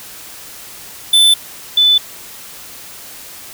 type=tone pair in turn; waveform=square / sine; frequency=3520 / 3501 Hz; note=A7 / A7; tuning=0 / -9 cents; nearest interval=unison; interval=9 cents; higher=first; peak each=-7 dBFS; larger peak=neither; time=1.13-1.34 / 1.77-1.98 s; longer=neither; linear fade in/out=5 ms; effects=white hiss -34 dBFS RMS until 3.53 s